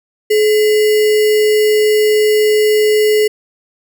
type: tone with sample-and-hold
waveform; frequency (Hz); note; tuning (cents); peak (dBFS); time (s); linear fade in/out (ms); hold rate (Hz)
sine; 426.4; G#4; +46; -8; 0.3-3.28; 10; 2450
effects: none